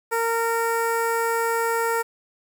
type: tone with notch filter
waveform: 15% pulse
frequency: 460 Hz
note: A#4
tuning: 23 cents flat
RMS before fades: -23 dBFS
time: 0.11-2.03 s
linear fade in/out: 20 ms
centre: 4000 Hz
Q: 0.72
effects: 9-bit